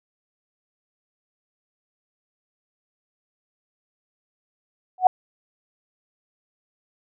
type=tone with exponential growth; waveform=sine; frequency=740 Hz; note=F#5; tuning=in tune; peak=-5 dBFS; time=4.98-5.07 s; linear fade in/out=2 ms; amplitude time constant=18 ms; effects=none